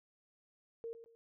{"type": "tone with echo", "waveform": "sine", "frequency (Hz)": 460, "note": "A#4", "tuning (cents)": -23, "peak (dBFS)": -40, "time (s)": [0.84, 0.93], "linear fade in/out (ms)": 0, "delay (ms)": 110, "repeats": 2, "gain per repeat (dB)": -11, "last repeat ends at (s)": 1.15, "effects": []}